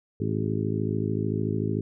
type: harmonic tone with a mistuned harmonic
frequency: 53.5 Hz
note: A1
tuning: 48 cents flat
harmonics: 2 / 3 / 4 / 5 / 6 / 7 / 8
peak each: -29 / -31 / -32 / -33 / -34 / -34 / -35 dBFS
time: 0.2-1.81 s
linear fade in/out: 5 ms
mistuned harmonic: 8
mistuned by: -47 cents
effects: none